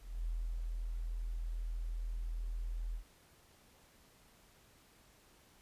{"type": "tone with ADSR envelope", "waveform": "sine", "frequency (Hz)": 41.2, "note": "E1", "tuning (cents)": 0, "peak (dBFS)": -34, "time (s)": [0, 3.04], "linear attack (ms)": 250, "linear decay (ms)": 360, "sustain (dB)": -2, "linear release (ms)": 96, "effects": ["pink hiss -65 dBFS RMS until 5.61 s", "resampled to 32000 Hz"]}